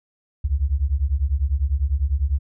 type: beating tone pair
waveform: sine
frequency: 64.7 / 74.7 Hz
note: C2 / D2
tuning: -19 / +30 cents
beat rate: 10 Hz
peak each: -21 dBFS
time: 0.44-2.39 s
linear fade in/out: 10 ms
effects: none